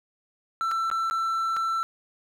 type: tone with dropouts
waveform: triangle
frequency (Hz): 1337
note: E6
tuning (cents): +24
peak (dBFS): -22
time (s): 0.61-1.83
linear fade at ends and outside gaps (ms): 0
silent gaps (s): 0.713-0.716 / 0.901-0.914 / 1.099-1.11 / 1.565-1.568
effects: none